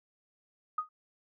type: tone with exponential decay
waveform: sine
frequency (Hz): 1244.5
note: D#6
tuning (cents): 0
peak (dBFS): -25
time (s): 0.78-0.89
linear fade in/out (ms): 5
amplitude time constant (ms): 23
effects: none